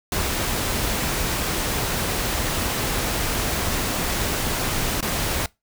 pink noise with dropouts, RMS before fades -24 dBFS, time 0.12-5.46 s, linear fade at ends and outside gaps 2 ms, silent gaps 5.007-5.026 s, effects noise-tail reverb RT60 0.2 s tail -22 dB re dry

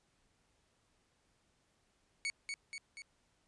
sawtooth tone with echo, 2229 Hz, C#7, 9 cents sharp, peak -31 dBFS, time 2.25-2.3 s, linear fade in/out 0 ms, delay 240 ms, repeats 3, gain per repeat -4 dB, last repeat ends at 3.02 s, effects pink hiss -75 dBFS RMS until 3.47 s + resampled to 22050 Hz

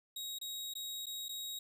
sawtooth tone with dropouts, 3795 Hz, A#7, 30 cents sharp, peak -37 dBFS, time 0.16-1.59 s, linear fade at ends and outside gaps 5 ms, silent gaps 0.387-0.413 / 0.738-0.752 / 1.058-1.066 / 1.284-1.291 s, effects none

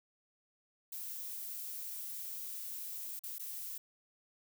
violet noise with dropouts, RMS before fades -43 dBFS, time 0.92-3.78 s, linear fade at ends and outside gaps 5 ms, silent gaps 3.193-3.236 / 3.384-3.394 s, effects none

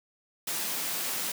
white high-pass noise, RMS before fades -32 dBFS, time 0.47-1.32 s, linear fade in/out 5 ms, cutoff 140 Hz, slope 96 dB/octave, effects none

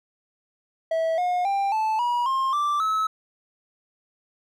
triangle tone with pitch steps, 651 / 718.2 / 792.3 / 874 / 964.2 / 1063.7 / 1173.4 / 1294.5 Hz, E5 / F5 / G5 / A5 / B5 / C6 / D6 / E6, -22 / +48 / +18 / -12 / -42 / +28 / -2 / -32 cents, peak -19 dBFS, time 0.91-3.07 s, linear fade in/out 5 ms, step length 270 ms, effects none

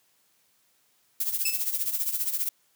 violet noise with tremolo, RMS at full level -25 dBFS, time 1.2-2.49 s, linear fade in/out 5 ms, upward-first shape triangle, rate 15 Hz, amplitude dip 80%
15% pulse tone with exponential decay, 2624 Hz, E7, 9 cents flat, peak -16 dBFS, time 1.45-1.69 s, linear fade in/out 5 ms, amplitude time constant 52 ms
effects white hiss -67 dBFS RMS until 2.75 s + high-pass 80 Hz 12 dB/octave

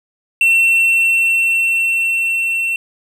triangle tone with level ramp, 2704 Hz, E7, 43 cents sharp, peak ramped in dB -7 to -14 dBFS, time 0.41-2.76 s, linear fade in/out 2 ms, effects none

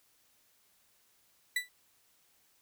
35% pulse tone with exponential decay, 1975.5 Hz, B6, in tune, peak -24 dBFS, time 1.56-1.69 s, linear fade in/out 5 ms, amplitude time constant 28 ms, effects white hiss -69 dBFS RMS until 2.61 s

